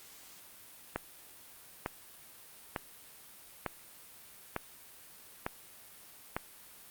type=click train; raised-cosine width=0.5 ms; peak=-17 dBFS; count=7; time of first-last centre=0.96-6.365 s; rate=1.11 Hz; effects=white hiss -54 dBFS RMS until 6.9 s + Opus 48 kbps